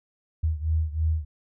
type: beating tone pair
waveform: sine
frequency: 78.3 / 81.4 Hz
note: D#2 / E2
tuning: +11 / -21 cents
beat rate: 3.1 Hz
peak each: -24 / -27 dBFS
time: 0.43-1.25 s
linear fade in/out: 10 ms
effects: none